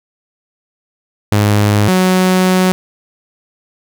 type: tone pair in turn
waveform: sawtooth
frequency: 103.83 / 185 Hz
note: G#2 / F#3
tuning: 0 / 0 cents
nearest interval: minor seventh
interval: 1000 cents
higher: second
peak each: -5 dBFS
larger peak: neither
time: 1.32-1.88 / 1.88-2.72 s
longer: second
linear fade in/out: 0 ms
effects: none